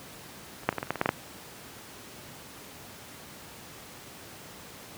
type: clicks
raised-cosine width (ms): 0.5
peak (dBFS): -30 / -6 / -20 / -14 / -16 / -29 / -11 / -18 / -8 / -8 / -7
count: 11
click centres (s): 0.634 / 0.69 / 0.727 / 0.783 / 0.829 / 0.871 / 0.906 / 0.957 / 1.014 / 1.059 / 1.091
effects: pink hiss -46 dBFS RMS until 4.97 s + high-pass 100 Hz 12 dB/octave